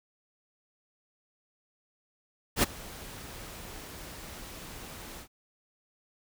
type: noise with ADSR envelope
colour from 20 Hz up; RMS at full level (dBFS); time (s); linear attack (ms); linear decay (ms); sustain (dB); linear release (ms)
pink; -22; 2.56-5.28; 70; 18; -22; 84
effects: none